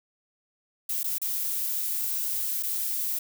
violet noise with dropouts, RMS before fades -29 dBFS, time 0.89-3.19 s, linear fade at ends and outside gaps 5 ms, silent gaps 1.032-1.041 / 1.183-1.216 / 2.627-2.633 s, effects none

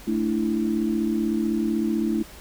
sine chord, A suspended fourth, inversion none, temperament equal, 220 / 293.7 / 329.6 Hz, A3 / D4 / E4, 0 / 0 / 0 cents, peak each -24 / -28 / -25 dBFS, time 0.07-2.23 s, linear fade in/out 10 ms, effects added 50 Hz sine -47 dBFS peak until 2.4 s + pink hiss -45 dBFS RMS until 2.4 s

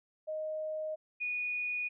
sine tone pair in turn, 622.3 / 2463 Hz, D#5 / D#7, 0 / -18 cents, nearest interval 2 octaves, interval 2382 cents, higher second, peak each -34 / -32 dBFS, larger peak second, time 0.27-0.96 / 1.2-1.89 s, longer neither, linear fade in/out 20 ms, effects none

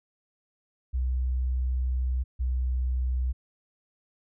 sine tone pair in turn, 63.3 / 63.06 Hz, B1 / B1, +43 / +37 cents, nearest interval unison, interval 6 cents, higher first, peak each -24 dBFS, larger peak neither, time 0.93-2.24 / 2.39-3.33 s, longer first, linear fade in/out 20 ms, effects none

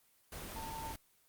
sine tone in noise, 897 Hz, A5, 33 cents sharp, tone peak -42 dBFS, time 0.56-0.93 s, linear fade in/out 2 ms, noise pink, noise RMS -45 dBFS, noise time 0.32-0.96 s, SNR 0 dB, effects white hiss -70 dBFS RMS until 1.28 s + Opus 24 kbps

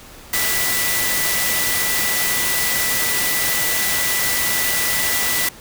sine tone in noise, 1975.5 Hz, B6, in tune, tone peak -24 dBFS, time 0.33-5.49 s, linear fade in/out 5 ms, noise white, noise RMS -20 dBFS, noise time 0.33-5.49 s, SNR -7 dB, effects pink hiss -41 dBFS RMS until 5.6 s

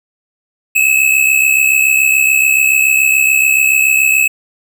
square tone pair together, 2559 / 2626 Hz, D#7 / E7, +48 / -7 cents, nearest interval unison, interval 45 cents, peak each -12 dBFS, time 0.75-4.28 s, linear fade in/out 10 ms, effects none

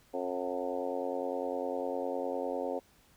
harmonic tone with a mistuned harmonic, 89.9 Hz, F#2, 49 cents flat, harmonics 3 / 4 / 5 / 6 / 7 / 8 / 9 / 10, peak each -40 / -42 / -38 / -36 / -43 / -41 / -49 / -46 dBFS, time 0.13-2.8 s, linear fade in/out 20 ms, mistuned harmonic 8, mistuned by +26 cents, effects pink hiss -64 dBFS RMS until 3.16 s

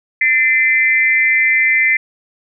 sine tone with amplitude modulation, 2066 Hz, C7, 22 cents flat, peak -6 dBFS, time 0.21-1.97 s, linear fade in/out 5 ms, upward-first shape sine, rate 280 Hz, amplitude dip 90%, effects none

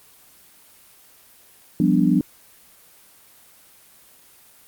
sine chord, G dominant seventh, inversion third, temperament equal, 174.61 / 196 / 246.9 / 293.7 Hz, F3 / G3 / B3 / D4, 0 / 0 / 0 / 0 cents, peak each -20 dBFS, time 1.8-2.21 s, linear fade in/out 2 ms, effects white hiss -51 dBFS RMS until 4.67 s + Opus 24 kbps

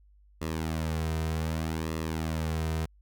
sawtooth tone with flanger, 80 Hz, D#2, 49 cents sharp, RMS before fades -31 dBFS, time 0.41-2.86 s, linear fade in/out 10 ms, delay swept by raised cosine 1.3 to 3.6 ms, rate 0.65 Hz, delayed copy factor -0.6, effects added 50 Hz sine -56 dBFS peak until 3.01 s

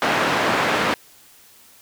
white band-pass noise, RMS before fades -20 dBFS, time 0.02-0.94 s, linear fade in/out 0 ms, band 160 to 1700 Hz, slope 12 dB/octave, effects white hiss -50 dBFS RMS until 1.81 s

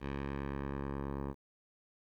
10% pulse tone with low-pass filter sweep, 69.3 Hz, C#2, in tune, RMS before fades -39 dBFS, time 0-1.35 s, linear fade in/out 50 ms, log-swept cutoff 2600 to 960 Hz, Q 1.1, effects 11-bit

